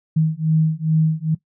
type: beating tone pair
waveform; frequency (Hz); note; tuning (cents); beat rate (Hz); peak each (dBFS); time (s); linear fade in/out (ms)
sine; 157 / 159.4; D#3 / D#3; +16 / +42; 2.4; -18; 0.16-1.35; 10
effects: noise-tail reverb RT60 0.1 s tail -18 dB re dry